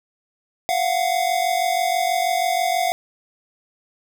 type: tone pair together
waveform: square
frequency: 688.8 / 735 Hz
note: F5 / F#5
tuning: -24 / -12 cents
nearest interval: minor second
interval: 112 cents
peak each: -22 dBFS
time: 0.69-2.92 s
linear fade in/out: 0 ms
effects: none